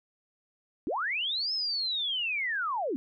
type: linear two-way sweep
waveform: sine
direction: up then down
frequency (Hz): 233.1 to 5274 to 233.1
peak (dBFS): -28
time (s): 0.87-2.96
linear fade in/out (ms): 0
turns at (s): 1.53
effects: none